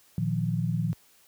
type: chord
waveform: sine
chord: Bb suspended fourth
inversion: none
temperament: just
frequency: 116.54 / 155.39 / 174.81 Hz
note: Bb2 / Eb3 / F3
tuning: 0 / -2 / +2 cents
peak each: -29 dBFS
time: 0.18-0.93 s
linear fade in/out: 0 ms
effects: white hiss -60 dBFS RMS until 1.27 s + high-pass 60 Hz 12 dB/octave